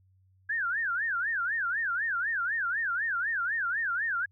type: tone with vibrato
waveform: sine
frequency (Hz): 1594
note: G6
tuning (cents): +28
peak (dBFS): -27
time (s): 0.49-4.26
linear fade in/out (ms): 10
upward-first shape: sine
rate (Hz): 4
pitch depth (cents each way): 260
effects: added 94 Hz sine -61 dBFS peak until 4.31 s